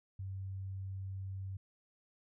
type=tone; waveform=sine; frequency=96 Hz; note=G2; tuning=36 cents flat; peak=-39 dBFS; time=0.19-1.57 s; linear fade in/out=5 ms; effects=none